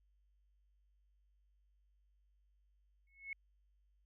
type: tone with exponential growth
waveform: sine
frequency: 2192 Hz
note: C#7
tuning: 20 cents flat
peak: -38 dBFS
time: 3.07-3.33 s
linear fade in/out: 2 ms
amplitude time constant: 55 ms
effects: added 50 Hz sine -70 dBFS peak until 4.05 s